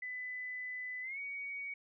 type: tone with pitch glide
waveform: sine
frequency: 2002 to 2247 Hz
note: B6 to C#7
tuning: +23 to +23 cents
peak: -39 dBFS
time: 0.02-1.74 s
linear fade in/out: 5 ms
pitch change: +200 cents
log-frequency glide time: 1.02-1.19 s
effects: none